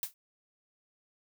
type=noise with exponential decay; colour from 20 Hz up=blue; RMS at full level=-30 dBFS; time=0.03-0.14 s; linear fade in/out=1 ms; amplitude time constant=22 ms; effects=none